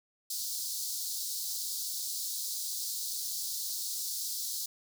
pink high-pass noise, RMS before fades -36 dBFS, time 0.3-4.66 s, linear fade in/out 5 ms, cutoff 4100 Hz, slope 48 dB/octave, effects none

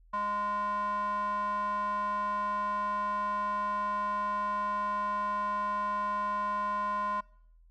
square tone with band-pass filter, 206.3 Hz, G#3, 11 cents flat, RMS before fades -32 dBFS, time 0.13-7.21 s, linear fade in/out 10 ms, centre 1100 Hz, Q 7.4, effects noise-tail reverb RT60 0.7 s tail -24 dB re dry + added 41 Hz sine -56 dBFS peak until 7.7 s

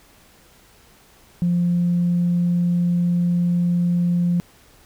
sine tone, 174.61 Hz, F3, in tune, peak -15 dBFS, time 1.42-4.4 s, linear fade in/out 0 ms, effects tanh soft clip ceiling -12 dBFS + pink hiss -52 dBFS RMS until 4.85 s

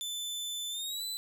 sawtooth tone with pitch glide, 3520 to 3997 Hz, A7 to B7, 0 to +20 cents, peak -32 dBFS, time 0.01-1.17 s, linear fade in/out 0 ms, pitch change +220 cents, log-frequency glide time 0.7-1.04 s, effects none

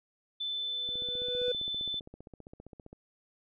sine tone, 3520 Hz, A7, in tune, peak -32 dBFS, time 0.4-2 s, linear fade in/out 10 ms
triangle tone with exponential growth, 493.9 Hz, B4, in tune, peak -25 dBFS, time 0.5-1.52 s, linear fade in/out 5 ms, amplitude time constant 220 ms
click train, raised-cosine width 2 ms, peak -34 dBFS, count 32, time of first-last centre 0.89-2.929 s, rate 15.2 Hz
effects none

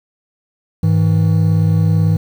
triangle tone pair together, 102.71 / 160.8 Hz, G#2 / E3, -19 / -43 cents, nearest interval minor sixth, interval 776 cents, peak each -11 dBFS, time 0.83-2.17 s, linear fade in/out 5 ms, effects 7-bit

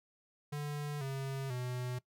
square tone with pitch steps, 146.83 / 135.42 / 124.9 Hz, D3 / C#3 / B2, 0 / -40 / +20 cents, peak -37 dBFS, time 0.52-1.99 s, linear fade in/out 10 ms, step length 490 ms, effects noise-tail reverb RT60 0.1 s tail -19 dB re dry

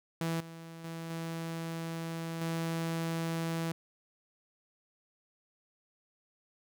sawtooth tone with level steps, 164.81 Hz, E3, in tune, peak -27 / -41 / -35 / -32 / -28 dBFS, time 0.21-3.72 s, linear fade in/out 2 ms, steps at 0.4 / 0.84 / 1.1 / 2.41 s, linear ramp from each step 5 ms, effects none

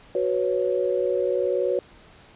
sine chord, F# suspended fourth, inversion none, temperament equal, 370 / 493.9 / 554.4 Hz, F#4 / B4 / C#5, 0 / 0 / 0 cents, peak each -25 dBFS, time 0.15-1.79 s, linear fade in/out 2 ms, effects pink hiss -51 dBFS RMS until 2.35 s + resampled to 8000 Hz

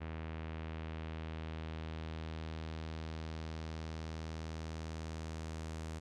sawtooth tone with low-pass filter sweep, 79.8 Hz, D#2, 44 cents sharp, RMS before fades -43 dBFS, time 0-6 s, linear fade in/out 20 ms, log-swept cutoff 2400 to 8100 Hz, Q 1.4, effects none

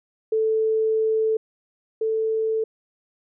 sine tone pair in turn, 440 / 442 Hz, A4 / A4, 0 / +8 cents, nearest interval unison, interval 8 cents, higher second, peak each -18 / -20 dBFS, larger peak first, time 0.32-1.37 / 2.01-2.64 s, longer first, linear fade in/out 5 ms, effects none

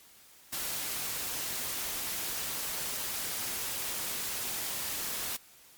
white noise, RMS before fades -35 dBFS, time 0.52-5.37 s, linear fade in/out 10 ms, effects white hiss -57 dBFS RMS until 5.77 s + MP3 96 kbps

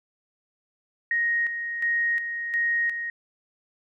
sine tone with tremolo, 1872 Hz, A#6, 7 cents sharp, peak -21 dBFS, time 1.11-3.1 s, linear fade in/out 2 ms, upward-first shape square, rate 1.4 Hz, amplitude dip 55%, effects none

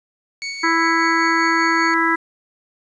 25% pulse tone with tremolo, 2228 Hz, C#7, 8 cents sharp, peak -20 dBFS, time 0.42-1.94 s, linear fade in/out 0 ms, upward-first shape sine, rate 5.1 Hz, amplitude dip 40%
harmonic tone, 330 Hz, E4, 2 cents sharp, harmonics 1 / 3 / 4 / 5 / 6, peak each -21 / -21 / -21 / -21 / -21 dBFS, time 0.63-2.16 s, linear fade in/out 10 ms
effects resampled to 22050 Hz + 8-bit

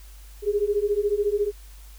sine beating tone pair, 403.8 / 417.8 Hz, G#4 / G#4, -49 / +10 cents, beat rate 14 Hz, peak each -24 / -23 dBFS, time 0.42-1.52 s, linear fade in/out 50 ms, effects added 50 Hz sine -42 dBFS peak until 1.98 s + white hiss -53 dBFS RMS until 1.98 s

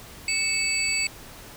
sine tone cluster, 2224 / 2621 / 4584 / 7860 Hz, C#7 / E7 / D8 / B8, +5 / -11 / -43 / -9 cents, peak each -28 dBFS, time 0.28-1.07 s, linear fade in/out 2 ms, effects pink hiss -44 dBFS RMS until 1.56 s

